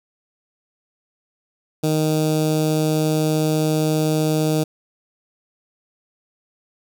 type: tone with notch filter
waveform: 15% pulse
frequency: 155.3 Hz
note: D#3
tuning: 3 cents flat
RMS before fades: -19 dBFS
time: 1.83-4.64 s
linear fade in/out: 10 ms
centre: 1800 Hz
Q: 0.56
effects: none